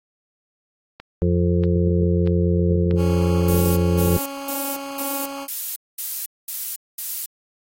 click train, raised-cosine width 0.3 ms, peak -20 dBFS, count 6, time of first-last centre 1-4.185 s, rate 1.57 Hz
harmonic tone, 87.31 Hz, F2, in tune, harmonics 1 / 2 / 4 / 5 / 6, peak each -19 / -20 / -25 / -25 / -30 dBFS, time 1.22-4.17 s, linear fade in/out 0 ms
15% pulse tone, 277.2 Hz, C#4, in tune, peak -23 dBFS, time 2.96-5.48 s, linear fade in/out 50 ms
violet noise bursts, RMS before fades -26 dBFS, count 8, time 3.48-7.26 s, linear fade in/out 5 ms, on 280 ms, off 220 ms
effects AAC 48 kbps

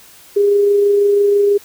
sine tone with amplitude modulation, 406 Hz, G#4, 39 cents flat, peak -8 dBFS, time 0.36-1.58 s, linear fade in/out 10 ms, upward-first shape sine, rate 26.1 Hz, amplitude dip 25%, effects white hiss -43 dBFS RMS until 1.64 s

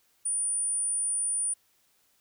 sine tone, 9397 Hz, D9, in tune, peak -26 dBFS, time 0.25-1.54 s, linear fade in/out 10 ms, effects white hiss -68 dBFS RMS until 2.2 s

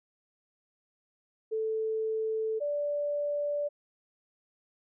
sine tone pair in turn, 440 / 582.9 Hz, A4 / D5, 0 / -13 cents, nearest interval perfect fourth, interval 487 cents, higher second, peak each -28 / -28 dBFS, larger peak neither, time 1.51-2.6 / 2.6-3.69 s, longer neither, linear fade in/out 20 ms, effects none

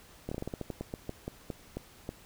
slowing click train, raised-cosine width 2 ms, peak -22 dBFS, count 16, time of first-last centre 0.29-2.091 s, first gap 25 ms, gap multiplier 1.2, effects pink hiss -56 dBFS RMS until 2.25 s

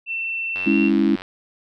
sine tone with pitch glide, 2688 to 2729 Hz, E7 to F7, +33 to -41 cents, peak -23 dBFS, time 0.06-0.91 s, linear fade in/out 50 ms, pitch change +26 cents, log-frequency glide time 0.66-0.75 s
click train, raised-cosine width 0.3 ms, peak -18 dBFS, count 62, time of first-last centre 0.56-1.219 s, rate 92.5 Hz
sine chord, C# minor, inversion second, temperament equal with one note detuned, 207.7 / 279.3 / 329.6 Hz, G#3 / C#4 / E4, 0 / +13 / 0 cents, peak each -19 dBFS, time 0.66-1.16 s, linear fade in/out 10 ms
effects none

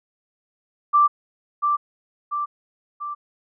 sine tone with echo, 1174.7 Hz, D6, in tune, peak -12 dBFS, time 0.93-1.08 s, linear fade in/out 20 ms, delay 690 ms, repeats 3, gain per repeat -5 dB, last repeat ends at 3.15 s, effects none

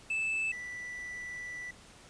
triangle tone pair in turn, 2630 / 1970.3 Hz, E7 / B6, -5 / -5 cents, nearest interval perfect fourth, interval 500 cents, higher first, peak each -28 / -37 dBFS, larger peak first, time 0.1-0.52 / 0.52-1.71 s, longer second, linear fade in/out 5 ms, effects pink hiss -55 dBFS RMS until 2.09 s + resampled to 22050 Hz

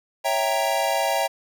square chord, C# diminished seventh, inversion none, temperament equal, 554.4 / 659.3 / 784 / 932.3 Hz, C#5 / E5 / G5 / Bb5, 0 / 0 / 0 / 0 cents, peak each -28 / -26 / -26 / -28 dBFS, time 0.24-1.28 s, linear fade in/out 20 ms, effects none

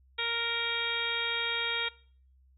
harmonic tone, 466.2 Hz, A#4, in tune, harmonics 1 / 2 / 3 / 4 / 5 / 6 / 7 / 8, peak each -41 / -41 / -38 / -39 / -35 / -44 / -36 / -35 dBFS, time 0.18-1.89 s, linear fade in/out 10 ms, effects noise-tail reverb RT60 0.5 s tail -21 dB re dry + added 65 Hz sine -59 dBFS peak until 2.57 s

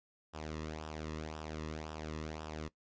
sawtooth tone with flanger, 77.78 Hz, D#2, in tune, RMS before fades -43 dBFS, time 0.33-2.69 s, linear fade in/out 20 ms, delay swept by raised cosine 0.46 to 1.34 ms, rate 1.9 Hz, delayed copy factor -0.7, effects noise-tail reverb RT60 0.1 s tail -19 dB re dry + resampled to 16000 Hz

